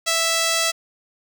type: tone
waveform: 5% pulse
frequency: 659.3 Hz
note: E5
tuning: in tune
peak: -7 dBFS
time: 0.06-0.72 s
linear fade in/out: 20 ms
effects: none